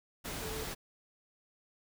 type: tone in noise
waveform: sine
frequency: 439.3 Hz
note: A4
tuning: 3 cents flat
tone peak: -41 dBFS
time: 0.41-0.65 s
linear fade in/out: 20 ms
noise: pink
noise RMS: -40 dBFS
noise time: 0.24-0.75 s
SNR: -4 dB
effects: none